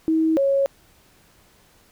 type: tone pair in turn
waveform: sine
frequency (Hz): 320 / 550.8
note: D#4 / C#5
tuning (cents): +49 / -11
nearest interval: major sixth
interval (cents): 940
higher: second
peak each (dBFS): -16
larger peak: neither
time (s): 0.08-0.37 / 0.37-0.66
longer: neither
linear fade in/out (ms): 0
effects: pink hiss -56 dBFS RMS until 1.91 s